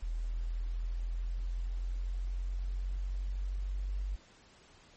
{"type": "exponential sweep", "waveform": "sine", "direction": "up", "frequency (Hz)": [40.87, 48], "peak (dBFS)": -32, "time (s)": [0.02, 4.16], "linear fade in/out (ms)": 10, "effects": ["pink hiss -60 dBFS RMS until 4.96 s", "MP3 32 kbps"]}